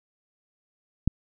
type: click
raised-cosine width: 5 ms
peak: -8 dBFS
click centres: 1.076 s
effects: none